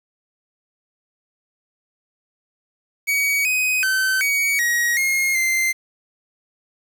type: tone with pitch steps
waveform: 45% pulse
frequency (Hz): 2258 / 2510 / 1536 / 2251 / 1897 / 2144 / 2084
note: C#7 / D#7 / G6 / C#7 / A#6 / C7 / C7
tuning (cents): +31 / +15 / -36 / +26 / +30 / +42 / -7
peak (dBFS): -17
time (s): 3.07-5.73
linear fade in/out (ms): 20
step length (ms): 380
effects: 8-bit